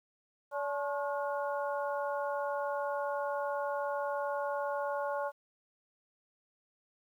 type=harmonic tone with a mistuned harmonic; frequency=286.2 Hz; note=D4; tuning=45 cents flat; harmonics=2 / 3 / 4 / 5; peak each=-34 / -38 / -40 / -42 dBFS; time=0.51-5.32 s; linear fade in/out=50 ms; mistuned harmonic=4; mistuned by=-87 cents; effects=11-bit